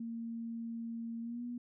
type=tone with pitch glide; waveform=sine; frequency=230.2 to 241.8 Hz; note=A#3 to B3; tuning=-22 to -36 cents; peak=-38 dBFS; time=0-1.58 s; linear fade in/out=5 ms; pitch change=+86 cents; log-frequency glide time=1.21-1.43 s; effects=none